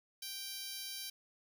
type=tone with high-pass filter; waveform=10% pulse; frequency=784 Hz; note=G5; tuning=in tune; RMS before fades=-44 dBFS; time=0.22-1.1 s; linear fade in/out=5 ms; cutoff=4700 Hz; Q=0.78; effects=none